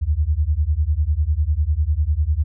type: beating tone pair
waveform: sine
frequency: 71 / 81 Hz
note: C#2 / E2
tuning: +42 / -30 cents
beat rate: 10 Hz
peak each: -19 dBFS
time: 0.01-2.44 s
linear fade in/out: 20 ms
effects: none